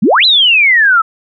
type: exponential two-way sweep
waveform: sine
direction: up then down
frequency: 171.4 to 4100 to 1285 Hz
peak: -5 dBFS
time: 0.02-1.02 s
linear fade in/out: 10 ms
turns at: 0.25 s
effects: none